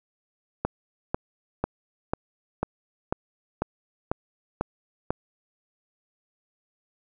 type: click train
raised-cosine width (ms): 1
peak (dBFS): -10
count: 10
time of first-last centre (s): 0.65-5.105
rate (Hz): 2.02
effects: none